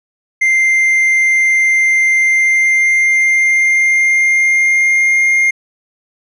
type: tone with pitch glide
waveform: triangle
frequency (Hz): 2093 to 2120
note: C7 to C7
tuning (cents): 0 to +22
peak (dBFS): -7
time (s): 0.41-5.51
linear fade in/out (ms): 10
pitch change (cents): +22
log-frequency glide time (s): 2.17-5.19
effects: resampled to 24000 Hz